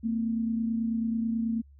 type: tone pair together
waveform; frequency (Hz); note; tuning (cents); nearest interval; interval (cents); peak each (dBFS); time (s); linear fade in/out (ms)
sine; 225.5 / 254.7; A3 / C4; +43 / -46; major second; 211; -26 / -36; 0.03-1.62; 20
effects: added 70 Hz sine -51 dBFS peak until 1.79 s